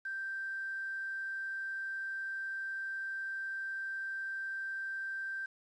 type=tone with quantisation; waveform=sine; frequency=1568 Hz; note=G6; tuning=in tune; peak=-36 dBFS; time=0.05-5.46 s; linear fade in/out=5 ms; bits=9; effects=low-pass 5000 Hz 12 dB/octave